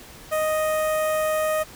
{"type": "tone with notch filter", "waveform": "sawtooth", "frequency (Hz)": 622.3, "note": "D#5", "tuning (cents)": 0, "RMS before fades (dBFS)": -23, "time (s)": [0.31, 1.64], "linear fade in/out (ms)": 20, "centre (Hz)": 4300, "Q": 0.61, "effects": ["pink hiss -44 dBFS RMS until 1.75 s"]}